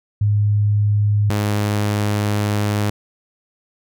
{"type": "tone pair in turn", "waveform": ["sine", "sawtooth"], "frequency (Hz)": [103.83, 103.83], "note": ["G#2", "G#2"], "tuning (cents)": [0, 0], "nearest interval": "unison", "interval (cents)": 0, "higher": "neither", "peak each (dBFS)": -13, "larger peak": "neither", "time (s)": [[0.21, 1.3], [1.3, 2.9]], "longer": "second", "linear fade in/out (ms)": 5, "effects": []}